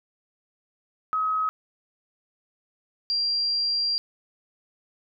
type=tone pair in turn; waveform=sine; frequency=1273 / 4750 Hz; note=D#6 / D8; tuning=+39 / +19 cents; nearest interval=octave + major seventh; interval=2280 cents; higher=second; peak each=-22 dBFS; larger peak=neither; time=1.13-1.49 / 3.1-3.98 s; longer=second; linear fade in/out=0 ms; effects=none